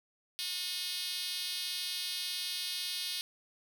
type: tone with high-pass filter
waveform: 5% pulse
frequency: 361.8 Hz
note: F#4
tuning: 39 cents flat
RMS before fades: -37 dBFS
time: 0.39-3.21 s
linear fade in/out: 0 ms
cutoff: 3900 Hz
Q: 1.6
effects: none